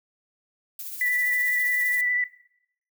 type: noise with tremolo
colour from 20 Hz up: violet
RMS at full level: -34 dBFS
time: 0.79-2.01 s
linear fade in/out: 2 ms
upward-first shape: triangle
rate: 15 Hz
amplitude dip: 45%
type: tone with vibrato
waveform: sine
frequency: 1975 Hz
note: B6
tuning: in tune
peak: -21 dBFS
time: 1.01-2.24 s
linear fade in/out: 2 ms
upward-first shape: sine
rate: 12 Hz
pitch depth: 18 cents each way
effects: noise-tail reverb RT60 0.7 s tail -17 dB re dry